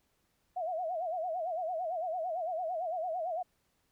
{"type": "tone with vibrato", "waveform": "sine", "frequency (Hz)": 685, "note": "F5", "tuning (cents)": -34, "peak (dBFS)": -32, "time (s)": [0.56, 3.43], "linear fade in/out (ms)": 10, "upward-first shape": "sine", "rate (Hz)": 8.9, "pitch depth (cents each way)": 150, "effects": ["pink hiss -75 dBFS RMS until 3.91 s"]}